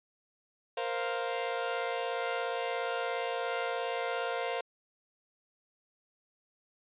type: chord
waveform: sawtooth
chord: Bb suspended second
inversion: none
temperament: equal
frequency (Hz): 466.2 / 523.3 / 698.5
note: Bb4 / C5 / F5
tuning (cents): 0 / 0 / 0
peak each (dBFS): -32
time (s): 0.77-4.61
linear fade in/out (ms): 5
effects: resampled to 8000 Hz